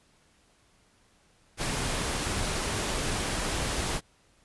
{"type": "noise", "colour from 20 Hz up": "pink", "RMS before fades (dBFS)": -30, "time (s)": [1.57, 4.01], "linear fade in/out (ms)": 50, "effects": ["pink hiss -64 dBFS RMS until 4.44 s", "resampled to 24000 Hz"]}